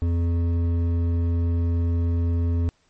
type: tone with hard clipping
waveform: sine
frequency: 85 Hz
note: F2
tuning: 46 cents flat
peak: -21 dBFS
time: 0.02-2.69 s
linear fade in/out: 0 ms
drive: 9 dB
effects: pink hiss -64 dBFS RMS until 2.89 s + MP3 32 kbps